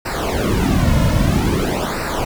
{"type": "noise with flanger", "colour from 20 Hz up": "brown", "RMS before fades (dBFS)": -17, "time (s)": [0.05, 2.25], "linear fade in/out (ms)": 10, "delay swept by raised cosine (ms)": [0.3, 2.6], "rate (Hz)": 0.51, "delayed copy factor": -0.85, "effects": []}